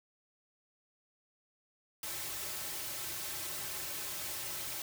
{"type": "noise with comb filter", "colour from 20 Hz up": "white", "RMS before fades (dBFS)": -40, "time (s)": [2.03, 4.82], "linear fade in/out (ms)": 2, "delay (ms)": 4.2, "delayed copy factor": -0.95, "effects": []}